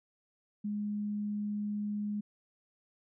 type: tone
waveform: sine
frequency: 207.7 Hz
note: G#3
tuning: in tune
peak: -32 dBFS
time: 0.64-2.21 s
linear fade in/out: 10 ms
effects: none